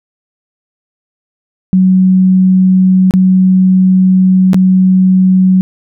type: tone with dropouts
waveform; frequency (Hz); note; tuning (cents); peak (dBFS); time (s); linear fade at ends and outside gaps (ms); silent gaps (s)
sine; 186.5; F#3; +14; -4; 1.73-5.61; 0; 3.109-3.138 / 4.533-4.544
effects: none